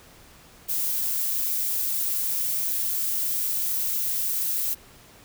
violet noise, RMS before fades -26 dBFS, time 0.68-4.75 s, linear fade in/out 20 ms, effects pink hiss -51 dBFS RMS until 5.24 s

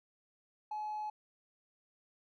sine tone with hard clipping, 850 Hz, G#5, 40 cents sharp, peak -37 dBFS, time 0.71-1.1 s, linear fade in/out 5 ms, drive 1 dB, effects none

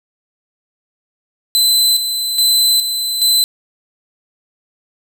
sawtooth tone with tremolo, 4035 Hz, B7, 36 cents sharp, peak -7 dBFS, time 1.55-3.44 s, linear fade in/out 0 ms, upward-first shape square, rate 1.2 Hz, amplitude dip 55%, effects none

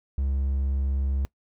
triangle tone, 68 Hz, C#2, 33 cents flat, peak -21 dBFS, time 0.18-1.25 s, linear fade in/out 0 ms, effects noise-tail reverb RT60 0.1 s tail -22 dB re dry

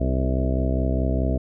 harmonic tone with a mistuned harmonic, 64.8 Hz, C2, 16 cents flat, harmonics 1 / 2 / 3 / 4 / 5 / 6 / 7 / 8 / 9 / 10, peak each -22 / -27 / -31 / -28 / -33 / -35 / -37 / -36 / -37 / -31 dBFS, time 0-1.38 s, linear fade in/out 10 ms, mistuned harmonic 6, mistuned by +25 cents, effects none

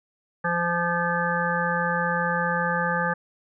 harmonic tone, 172.5 Hz, F3, 21 cents flat, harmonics 1 / 3 / 5 / 7 / 9 / 10, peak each -29 / -29 / -29 / -29 / -29 / -29 dBFS, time 0.44-3.14 s, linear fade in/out 10 ms, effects none

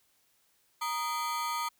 40% pulse ring-modulated tone, 1090 Hz, C#6, 29 cents flat, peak -27 dBFS, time 0.81-1.69 s, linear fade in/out 10 ms, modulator 150 Hz, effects white hiss -70 dBFS RMS until 1.79 s

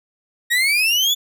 35% pulse exponential sweep, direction up, 1864.7 to 3512 Hz, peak -13 dBFS, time 0.5-1.15 s, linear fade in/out 20 ms, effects none

